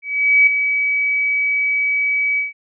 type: tone with ADSR envelope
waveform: sine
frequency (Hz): 2279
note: C#7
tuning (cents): +47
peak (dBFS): -7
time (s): 0.02-2.53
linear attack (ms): 450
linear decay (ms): 4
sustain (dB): -8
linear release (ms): 150
effects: none